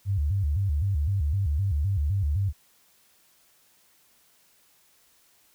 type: tone with vibrato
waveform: sine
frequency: 85 Hz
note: F2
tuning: 46 cents flat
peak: -22 dBFS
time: 0.05-2.53 s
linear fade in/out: 50 ms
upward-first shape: square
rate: 3.9 Hz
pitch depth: 260 cents each way
effects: white hiss -62 dBFS RMS until 5.54 s